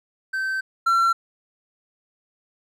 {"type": "tone pair in turn", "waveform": "triangle", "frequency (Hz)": [1547, 1357.4], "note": ["G6", "F6"], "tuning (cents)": [-23, -50], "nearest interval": "major second", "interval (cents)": 227, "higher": "first", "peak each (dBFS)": [-21, -14], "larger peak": "second", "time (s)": [[0.33, 0.61], [0.86, 1.13]], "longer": "first", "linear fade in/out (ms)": 10, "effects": []}